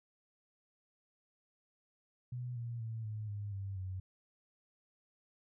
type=tone with pitch steps; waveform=sine; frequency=123.47 / 117.89 / 112.57 / 107.49 / 102.63 / 98 / 93.57 Hz; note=B2 / A#2 / A2 / A2 / G#2 / G2 / F#2; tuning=0 / +20 / +40 / -40 / -20 / 0 / +20 cents; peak=-38 dBFS; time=2.32-4 s; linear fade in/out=5 ms; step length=240 ms; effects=none